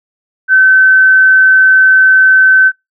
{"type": "tone", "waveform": "sine", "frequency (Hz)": 1531, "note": "G6", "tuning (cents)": -41, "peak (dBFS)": -3, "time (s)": [0.48, 2.72], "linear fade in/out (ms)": 50, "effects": ["noise-tail reverb RT60 0.2 s tail -26 dB re dry"]}